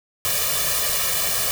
white noise with comb filter, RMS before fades -22 dBFS, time 0.25-1.51 s, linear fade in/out 0 ms, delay 1.7 ms, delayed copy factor +0.95, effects none

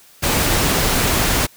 pink noise, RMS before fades -17 dBFS, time 0.22-1.47 s, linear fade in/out 20 ms, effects white hiss -48 dBFS RMS until 1.56 s

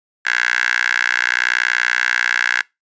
10% pulse tone with high-pass filter, 60.7 Hz, B1, 29 cents flat, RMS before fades -18 dBFS, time 0.25-2.62 s, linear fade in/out 10 ms, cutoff 1700 Hz, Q 8, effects noise-tail reverb RT60 0.2 s tail -24 dB re dry + resampled to 16000 Hz

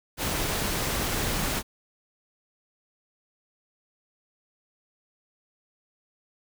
pink noise, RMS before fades -28 dBFS, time 0.17-1.63 s, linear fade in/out 50 ms, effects none

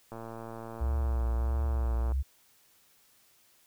click train, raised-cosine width 1 ms, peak -28 dBFS, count 229, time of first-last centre 0.12-2.12 s, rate 114 Hz
sine tone with vibrato, 65.41 Hz, C2, in tune, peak -26 dBFS, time 0.8-2.23 s, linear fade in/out 20 ms, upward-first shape triangle, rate 1.5 Hz, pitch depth 150 cents each way
effects white hiss -64 dBFS RMS until 3.66 s

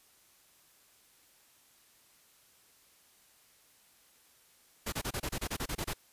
pink noise bursts, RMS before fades -35 dBFS, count 12, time 4.86-5.936 s, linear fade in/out 10 ms, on 64 ms, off 28 ms, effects white hiss -64 dBFS RMS until 6.12 s + resampled to 32000 Hz

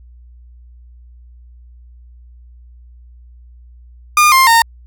30% pulse tone with pitch steps, 1212 / 1055.1 / 918.5 Hz, D#6 / C6 / A#5, -46 / +14 / -26 cents, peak -4 dBFS, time 4.17-4.62 s, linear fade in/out 2 ms, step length 150 ms, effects added 60 Hz sine -38 dBFS peak until 4.86 s

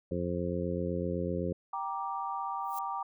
harmonic tone, 87.9 Hz, F2, 12 cents sharp, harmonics 1 / 2 / 3 / 4 / 5 / 6, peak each -38 / -35 / -39 / -38 / -38 / -37 dBFS, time 0.11-1.53 s, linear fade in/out 5 ms
sine chord, G minor, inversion none, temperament just, 784 / 940.8 / 1176 Hz, G5 / Bb5 / D6, 0 / +16 / +2 cents, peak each -37 dBFS, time 1.73-3.03 s, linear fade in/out 5 ms
violet noise with exponential growth, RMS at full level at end -39 dBFS, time 2.61-2.79 s, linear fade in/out 5 ms, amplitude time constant 37 ms
effects none

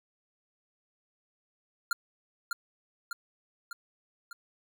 square tone with echo, 1396.9 Hz, F6, in tune, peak -26 dBFS, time 1.91-1.93 s, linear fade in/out 2 ms, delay 600 ms, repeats 4, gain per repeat -4 dB, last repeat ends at 4.33 s, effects none

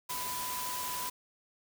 sine tone in noise, 995 Hz, B5, 13 cents sharp, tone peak -38 dBFS, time 0.09-1.1 s, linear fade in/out 10 ms, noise white, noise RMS -38 dBFS, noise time 0.09-1.1 s, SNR -3 dB, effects none

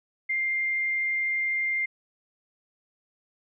sine tone, 2104 Hz, C7, 9 cents sharp, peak -24 dBFS, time 0.29-1.86 s, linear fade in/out 10 ms, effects none

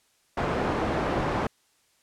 white low-pass noise, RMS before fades -27 dBFS, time 0.37-1.47 s, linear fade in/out 5 ms, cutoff 860 Hz, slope 12 dB/octave, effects white hiss -66 dBFS RMS until 2.02 s + low-pass 10000 Hz 12 dB/octave

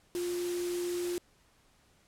sine tone in noise, 351.9 Hz, F4, 13 cents sharp, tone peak -31 dBFS, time 0.15-1.18 s, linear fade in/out 0 ms, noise white, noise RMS -42 dBFS, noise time 0.15-1.18 s, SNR +8 dB, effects pink hiss -66 dBFS RMS until 2.07 s + low-pass 11000 Hz 12 dB/octave

